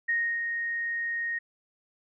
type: tone with ADSR envelope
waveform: sine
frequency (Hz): 1863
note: A#6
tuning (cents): -2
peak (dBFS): -23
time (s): 0.08-1.39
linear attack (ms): 14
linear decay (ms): 300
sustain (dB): -5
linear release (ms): 11
effects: none